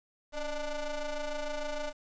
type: ring-modulated tone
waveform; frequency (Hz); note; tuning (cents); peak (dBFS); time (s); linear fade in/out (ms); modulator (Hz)
40% pulse; 293.7; D4; 0; -29; 0.32-1.93; 50; 307
effects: resampled to 16000 Hz + 10-bit